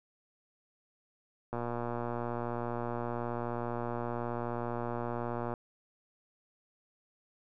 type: click train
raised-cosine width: 1 ms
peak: -22 dBFS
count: 478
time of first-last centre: 1.53-5.538 s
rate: 119 Hz
effects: none